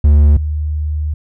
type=tone pair in turn; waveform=triangle / sine; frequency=73.42 / 75.75 Hz; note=D2 / D#2; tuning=0 / -46 cents; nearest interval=minor second; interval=54 cents; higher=second; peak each=-3 / -15 dBFS; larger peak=first; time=0.04-0.37 / 0.37-1.14 s; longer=second; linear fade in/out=5 ms; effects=none